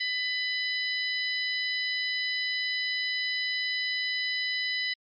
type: harmonic tone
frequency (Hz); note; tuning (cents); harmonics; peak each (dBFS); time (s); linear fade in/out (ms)
999; B5; +20; 2 / 3 / 4 / 5; -30 / -36 / -34 / -36; 0-4.94; 10
effects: Opus 32 kbps